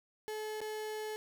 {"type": "tone with dropouts", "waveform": "35% pulse", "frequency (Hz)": 430, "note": "A4", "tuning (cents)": -40, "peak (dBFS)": -36, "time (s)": [0.28, 1.16], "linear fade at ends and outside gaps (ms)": 0, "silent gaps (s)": [0.605, 0.615], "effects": []}